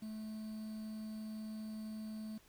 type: tone with quantisation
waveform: triangle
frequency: 217 Hz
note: A3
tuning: 24 cents flat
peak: -40 dBFS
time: 0.02-2.38 s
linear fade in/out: 5 ms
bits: 10
effects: pink hiss -66 dBFS RMS until 2.48 s